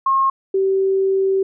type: tone pair in turn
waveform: sine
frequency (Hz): 1077 / 385.6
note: C6 / G4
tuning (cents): +50 / -28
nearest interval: octave + tritone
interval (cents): 1778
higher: first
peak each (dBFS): -13 / -14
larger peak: first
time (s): 0.06-0.3 / 0.54-1.43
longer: second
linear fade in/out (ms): 5
effects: none

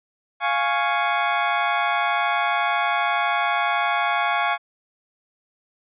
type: chord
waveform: 25% pulse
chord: Db major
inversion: first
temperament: equal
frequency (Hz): 698.5 / 830.6 / 1108.7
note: F5 / Ab5 / Db6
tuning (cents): 0 / 0 / 0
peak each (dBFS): -20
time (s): 0.4-4.58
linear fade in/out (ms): 50
effects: resampled to 8000 Hz

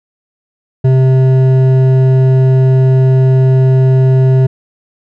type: tone with hard clipping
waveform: sine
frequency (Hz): 130.81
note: C3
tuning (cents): 0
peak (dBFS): -7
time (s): 0.84-4.47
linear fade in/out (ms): 10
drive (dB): 9
effects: none

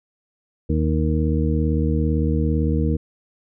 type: harmonic tone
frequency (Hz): 77.78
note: D#2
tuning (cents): 0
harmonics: 1 / 2 / 3 / 4 / 6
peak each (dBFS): -20 / -23 / -25 / -26 / -28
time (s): 0.69-2.97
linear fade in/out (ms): 10
effects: none

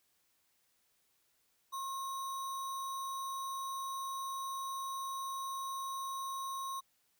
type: tone with sample-and-hold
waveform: sine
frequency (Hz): 1076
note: C6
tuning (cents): +48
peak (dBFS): -37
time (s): 1.72-6.81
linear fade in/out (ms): 20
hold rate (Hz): 4900
effects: white hiss -75 dBFS RMS until 7.19 s

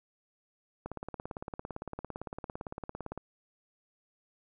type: click train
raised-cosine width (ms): 1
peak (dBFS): -24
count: 42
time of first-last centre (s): 0.86-3.176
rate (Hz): 17.7
effects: none

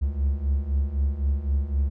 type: beating tone pair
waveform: triangle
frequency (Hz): 67.3 / 71.2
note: C2 / C#2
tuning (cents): +49 / +47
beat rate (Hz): 3.9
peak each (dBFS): -25 / -21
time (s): 0.01-1.9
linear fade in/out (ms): 20
effects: none

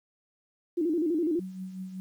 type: tone with vibrato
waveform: sine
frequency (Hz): 326.3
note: E4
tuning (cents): -18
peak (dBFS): -24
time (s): 0.77-1.4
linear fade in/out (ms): 10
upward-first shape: square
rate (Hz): 12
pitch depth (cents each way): 110
type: tone with tremolo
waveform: sine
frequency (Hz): 187.2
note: F#3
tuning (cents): +20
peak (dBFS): -33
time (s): 1.39-2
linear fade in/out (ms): 0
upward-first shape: triangle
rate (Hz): 5.3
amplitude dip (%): 60
effects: 10-bit

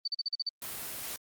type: tone bursts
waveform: sine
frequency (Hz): 4564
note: C#8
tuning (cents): +50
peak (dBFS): -29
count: 7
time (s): 0.05-0.492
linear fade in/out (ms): 5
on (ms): 28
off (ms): 41
type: noise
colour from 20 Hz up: white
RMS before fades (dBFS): -39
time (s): 0.62-1.16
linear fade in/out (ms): 0
effects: Opus 24 kbps

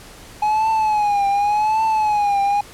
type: tone with vibrato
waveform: triangle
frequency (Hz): 840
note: G#5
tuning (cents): +19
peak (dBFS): -13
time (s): 0.42-2.61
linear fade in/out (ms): 5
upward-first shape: triangle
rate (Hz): 0.88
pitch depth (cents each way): 100
effects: pink hiss -41 dBFS RMS until 2.73 s + low-pass 12000 Hz 12 dB/octave

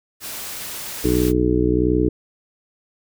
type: noise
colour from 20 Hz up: white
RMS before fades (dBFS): -31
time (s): 0.2-1.33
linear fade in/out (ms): 50
type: harmonic tone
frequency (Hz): 61.5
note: B1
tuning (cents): -7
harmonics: 1 / 2 / 3 / 4 / 5 / 6 / 7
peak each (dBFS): -23 / -25 / -26 / -29 / -19 / -23 / -22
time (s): 1.04-2.09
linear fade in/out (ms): 5
effects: none

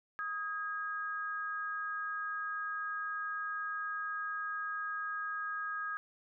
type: tone pair together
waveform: sine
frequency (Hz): 1254.3 / 1634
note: D#6 / G#6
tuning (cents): +14 / -29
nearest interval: perfect fourth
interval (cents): 457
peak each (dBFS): -38 / -38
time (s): 0.19-5.97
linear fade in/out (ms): 0
effects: none

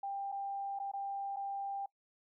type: tone with dropouts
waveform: sine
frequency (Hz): 793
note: G5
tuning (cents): +20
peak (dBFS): -36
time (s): 0.03-1.86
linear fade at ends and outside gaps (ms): 5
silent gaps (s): 0.319-0.323 / 0.79-0.798 / 0.916-0.935 / 1.362-1.367
effects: noise-tail reverb RT60 0.1 s tail -23 dB re dry

